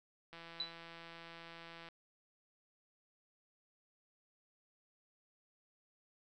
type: click train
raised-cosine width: 0.3 ms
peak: -36 dBFS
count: 261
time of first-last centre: 0.33-1.887 s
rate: 167 Hz
type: tone with exponential decay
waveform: sine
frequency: 3973 Hz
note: B7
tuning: 10 cents sharp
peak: -33 dBFS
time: 0.6-0.76 s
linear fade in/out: 2 ms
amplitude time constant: 34 ms
effects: none